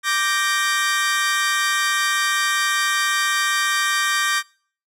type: chord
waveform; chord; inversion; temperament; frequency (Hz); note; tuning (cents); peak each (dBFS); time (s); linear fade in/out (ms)
sawtooth; G minor; second; equal; 1174.7 / 1568 / 1864.7; D6 / G6 / Bb6; 0 / 0 / 0; -19; 0.03-4.43; 50
effects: noise-tail reverb RT60 0.5 s tail -25 dB re dry + low-pass 12000 Hz 12 dB/octave

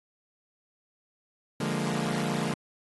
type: chord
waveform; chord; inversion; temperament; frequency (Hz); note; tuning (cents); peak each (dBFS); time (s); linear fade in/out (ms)
sawtooth; Bb dominant seventh; first; equal; 146.83 / 174.61 / 207.7 / 233.1; D3 / F3 / Ab3 / Bb3; 0 / 0 / 0 / 0; -29; 1.6-2.54; 5
effects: AAC 32 kbps

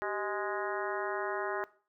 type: harmonic tone with a mistuned harmonic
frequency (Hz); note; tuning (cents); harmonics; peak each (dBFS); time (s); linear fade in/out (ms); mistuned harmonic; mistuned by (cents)
207.9; G#3; +2; 2 / 3 / 4 / 5 / 6 / 7 / 8 / 9; -37 / -39 / -40 / -41 / -42 / -42 / -43 / -44; 0.02-1.64; 0; 2; -110
effects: noise-tail reverb RT60 0.4 s tail -19 dB re dry

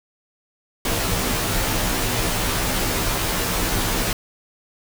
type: noise with comb filter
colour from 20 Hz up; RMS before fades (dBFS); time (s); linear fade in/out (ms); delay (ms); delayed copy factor
pink; -22; 0.85-4.13; 2; 14; -1
effects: none

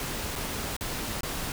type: noise with dropouts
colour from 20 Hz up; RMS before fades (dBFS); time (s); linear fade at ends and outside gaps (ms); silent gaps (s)
pink; -33; 0-1.52; 1; 0.356-0.36 / 0.766-0.809 / 1.208-1.232
effects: none

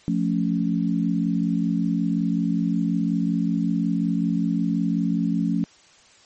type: chord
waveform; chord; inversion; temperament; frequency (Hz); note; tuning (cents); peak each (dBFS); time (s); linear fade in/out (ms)
sine; F augmented; none; equal with one note detuned; 174.61 / 220 / 278.9; F3 / A3 / C#4; 0 / 0 / +11; -23 / -24 / -25; 0.08-5.64; 0
effects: white hiss -53 dBFS RMS until 6.25 s + MP3 32 kbps

